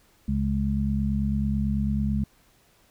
harmonic tone, 69.1 Hz, C#2, 5 cents flat, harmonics 1 / 2 / 3, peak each -27 / -29 / -25 dBFS, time 0.28-2.24 s, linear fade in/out 5 ms, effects pink hiss -61 dBFS RMS until 2.9 s

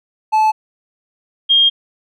triangle / sine tone pair in turn, 868 / 3225 Hz, A5 / G7, -24 / +48 cents, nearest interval octave + major seventh, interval 2272 cents, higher second, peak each -8 dBFS, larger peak neither, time 0.32-0.52 / 1.49-1.7 s, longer second, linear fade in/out 20 ms, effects none

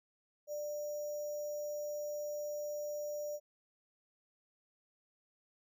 sine tone with sample-and-hold, 592 Hz, D5, 14 cents sharp, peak -37 dBFS, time 0.47-3.4 s, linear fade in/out 50 ms, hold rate 6300 Hz, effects none

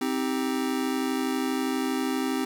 square chord, C minor, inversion none, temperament just, 261.6 / 314 / 392.4 Hz, C4 / Eb4 / G4, 0 / +16 / +2 cents, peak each -28 / -32 / -33 dBFS, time 0.01-2.45 s, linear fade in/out 5 ms, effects 9-bit

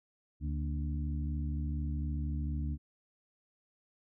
harmonic tone with a mistuned harmonic, 73.42 Hz, D2, in tune, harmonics 1 / 2 / 3 / 4, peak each -33 / -39 / -43 / -45 dBFS, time 0.4-2.78 s, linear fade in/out 50 ms, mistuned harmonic 3, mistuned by +71 cents, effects none

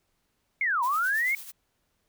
sine linear two-way sweep, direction down then up, 2217 to 932.3 to 2217 Hz, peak -23 dBFS, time 0.61-1.35 s, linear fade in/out 2 ms, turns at 0.83 s
blue noise with tremolo, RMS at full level -40 dBFS, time 0.82-1.52 s, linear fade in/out 20 ms, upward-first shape sine, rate 9.1 Hz, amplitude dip 55%
effects pink hiss -74 dBFS RMS until 2.08 s

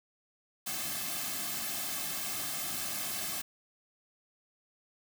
white noise with comb filter, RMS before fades -36 dBFS, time 0.66-3.42 s, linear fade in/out 10 ms, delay 2.1 ms, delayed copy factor -1, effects none

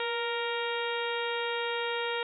harmonic tone with a mistuned harmonic, 466.2 Hz, A#4, in tune, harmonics 1 / 2 / 3 / 4 / 5 / 6 / 7 / 8, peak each -33 / -36 / -38 / -39 / -40 / -41 / -41 / -42 dBFS, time 0-2.23 s, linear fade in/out 2 ms, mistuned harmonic 1, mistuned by +34 cents, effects none

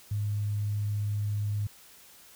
sine tone, 103.8 Hz, G#2, in tune, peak -27 dBFS, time 0.11-1.67 s, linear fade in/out 5 ms, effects white hiss -54 dBFS RMS until 2.35 s

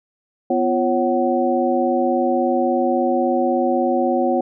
sine tone cluster, 249.1 / 345.5 / 548 / 748 Hz, B3 / F4 / C#5 / F#5, +15 / -19 / -20 / +19 cents, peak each -21 dBFS, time 0.5-4.41 s, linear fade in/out 5 ms, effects none

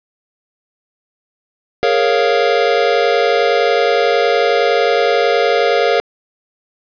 square chord, Bb minor seventh, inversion third, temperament equal, 415.3 / 466.2 / 554.4 / 698.5 Hz, Ab4 / Bb4 / Db5 / F5, 0 / 0 / 0 / 0 cents, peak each -19 / -16 / -18 / -18 dBFS, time 1.83-6 s, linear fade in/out 0 ms, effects resampled to 11025 Hz + 7-bit

